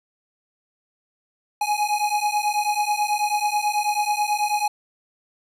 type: beating tone pair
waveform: square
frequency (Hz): 830.6 / 839.8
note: G#5 / G#5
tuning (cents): 0 / +19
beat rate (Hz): 9.2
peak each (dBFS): -24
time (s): 1.61-4.68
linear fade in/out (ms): 5
effects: resampled to 32000 Hz + 10-bit